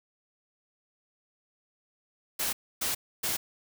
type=noise bursts; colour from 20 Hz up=white; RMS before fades=-30 dBFS; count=3; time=2.39-3.37 s; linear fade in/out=10 ms; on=140 ms; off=280 ms; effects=none